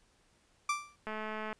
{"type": "tone with exponential decay", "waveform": "30% pulse", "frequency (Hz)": 1174.7, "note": "D6", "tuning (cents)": 0, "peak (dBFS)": -24, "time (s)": [0.69, 0.96], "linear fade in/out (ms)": 5, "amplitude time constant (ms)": 58}
{"type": "click train", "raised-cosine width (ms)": 0.5, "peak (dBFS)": -25, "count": 100, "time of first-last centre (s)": [1.07, 1.528], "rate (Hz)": 216}
{"effects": ["pink hiss -69 dBFS RMS until 1.59 s", "resampled to 22050 Hz"]}